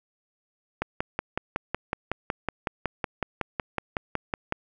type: click train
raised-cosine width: 0.5 ms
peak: -11 dBFS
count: 21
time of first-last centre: 0.82-4.524 s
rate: 5.4 Hz
effects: none